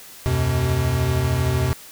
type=tone cluster; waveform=square; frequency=76.6 / 89.7 / 126.9 Hz; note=D#2 / F2 / B2; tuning=-27 / +47 / +47 cents; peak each=-27 / -24 / -21 dBFS; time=0.26-1.73 s; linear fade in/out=0 ms; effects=white hiss -42 dBFS RMS until 1.91 s